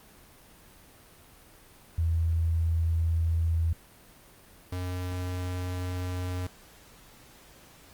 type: tone pair in turn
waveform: sine / square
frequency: 82.41 / 90.55 Hz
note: E2 / F#2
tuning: 0 / -37 cents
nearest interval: major second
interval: 163 cents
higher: second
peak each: -23 / -31 dBFS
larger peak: first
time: 1.98-3.73 / 4.72-6.47 s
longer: neither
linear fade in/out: 5 ms
effects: pink hiss -54 dBFS RMS until 7.93 s + Opus 32 kbps